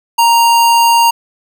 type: tone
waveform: square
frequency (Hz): 932.3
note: A#5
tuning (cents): 0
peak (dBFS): -7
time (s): 0.18-1.11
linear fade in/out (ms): 10
effects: none